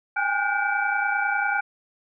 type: tone cluster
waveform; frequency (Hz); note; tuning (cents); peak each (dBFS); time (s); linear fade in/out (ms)
sine; 795 / 825 / 1437 / 1545 / 2311; G5 / G#5 / F6 / G6 / D7; +24 / -12 / +49 / -26 / -28; -29 / -28 / -25 / -28 / -31; 0.16-1.61; 10
effects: none